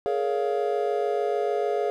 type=chord; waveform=triangle; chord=Bb minor seventh; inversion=third; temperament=just; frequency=419.5 / 466.2 / 559.4 / 699.2 Hz; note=Ab4 / Bb4 / Db5 / F5; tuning=+17 / 0 / +16 / +2 cents; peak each=-24 / -29 / -28 / -27 dBFS; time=0.06-1.9 s; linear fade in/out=0 ms; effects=none